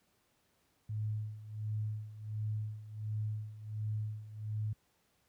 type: tone with tremolo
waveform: sine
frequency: 107.2 Hz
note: A2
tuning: 45 cents flat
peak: -32 dBFS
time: 0.89-4.73 s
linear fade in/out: 5 ms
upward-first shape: sine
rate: 1.4 Hz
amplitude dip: 80%
effects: pink hiss -74 dBFS RMS until 5.28 s + high-pass 60 Hz 12 dB/octave